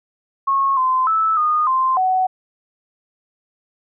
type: tone with pitch steps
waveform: sine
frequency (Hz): 1092 / 1032 / 1310 / 1228 / 1044 / 747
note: C#6 / C6 / E6 / D#6 / C6 / F#5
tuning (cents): -26 / -24 / -11 / -23 / -4 / +16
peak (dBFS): -14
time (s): 0.47-2.27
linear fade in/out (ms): 10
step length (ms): 300
effects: none